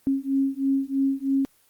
sine beating tone pair, 270.3 / 273.4 Hz, C#4 / C#4, -44 / -24 cents, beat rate 3.1 Hz, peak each -24 dBFS, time 0.07-1.45 s, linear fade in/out 0 ms, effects white hiss -61 dBFS RMS until 1.69 s + Opus 24 kbps

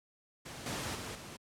pink noise with level steps, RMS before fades -45 / -37 / -41 / -47 dBFS, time 0.45-1.37 s, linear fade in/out 10 ms, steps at 0.66 / 0.95 / 1.15 s, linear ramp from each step 2 ms, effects high-pass 80 Hz 12 dB/octave + low-pass 10000 Hz 12 dB/octave

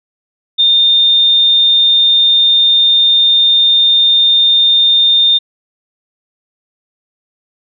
sine tone, 3630 Hz, A#7, 47 cents flat, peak -6 dBFS, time 0.58-5.39 s, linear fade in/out 20 ms, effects none

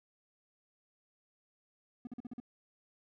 triangle tone bursts, 243 Hz, B3, 28 cents flat, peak -38 dBFS, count 6, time 2.05-2.401 s, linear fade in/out 2 ms, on 21 ms, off 45 ms, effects none

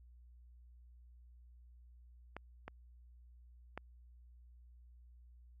clicks, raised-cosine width 0.5 ms, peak -29 / -30 / -27 dBFS, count 3, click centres 2.366 / 2.68 / 3.776 s, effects added 60 Hz sine -57 dBFS peak until 5.6 s

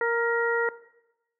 harmonic tone with a mistuned harmonic, 466.2 Hz, A#4, in tune, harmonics 1 / 2 / 3 / 4, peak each -25 / -31 / -30 / -30 dBFS, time 0.01-0.69 s, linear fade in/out 2 ms, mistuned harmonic 4, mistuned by +27 cents, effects noise-tail reverb RT60 0.9 s tail -17 dB re dry

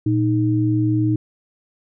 sine tone pair together, 116.53 / 311.1 Hz, A#2 / D#4, 0 / 0 cents, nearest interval octave + perfect fourth, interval 1700 cents, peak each -18 dBFS, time 0.06-1.16 s, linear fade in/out 5 ms, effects none

